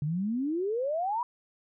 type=exponential sweep; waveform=sine; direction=up; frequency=141 to 997 Hz; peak=-27 dBFS; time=0.02-1.23 s; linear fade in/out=2 ms; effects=none